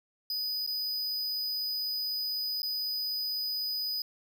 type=tone with dropouts; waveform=square; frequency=4978 Hz; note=D#8; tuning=in tune; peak=-31 dBFS; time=0.3-4.02 s; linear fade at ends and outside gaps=2 ms; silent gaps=0.665-0.674 / 2.62-2.63 s; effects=none